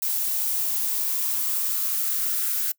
violet noise with high-pass filter sweep, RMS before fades -25 dBFS, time 0.02-2.72 s, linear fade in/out 5 ms, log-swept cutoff 700 to 1500 Hz, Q 4, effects noise-tail reverb RT60 0.1 s tail -23 dB re dry

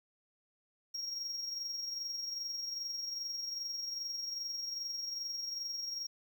triangle tone with amplitude modulation, 5588 Hz, F8, in tune, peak -34 dBFS, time 0.94-6.07 s, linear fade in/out 10 ms, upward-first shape sine, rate 22.5 Hz, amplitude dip 45%, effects 11-bit

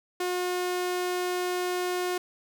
sawtooth tone, 360 Hz, F#4, 47 cents flat, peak -23 dBFS, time 0.2-2.18 s, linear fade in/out 5 ms, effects none

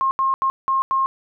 sine tone bursts at uneven times, 1070 Hz, C6, 38 cents sharp, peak -16 dBFS, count 5, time 0.01-0.11 / 0.19-0.34 / 0.42-0.5 / 0.68-0.82 / 0.91-1.06 s, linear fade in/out 0 ms, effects none

